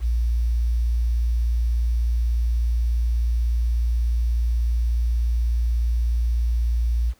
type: tone with quantisation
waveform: sine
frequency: 58.27 Hz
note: A#1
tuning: in tune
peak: -18 dBFS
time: 0-7.14 s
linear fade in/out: 50 ms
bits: 8
effects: pink hiss -60 dBFS RMS until 7.19 s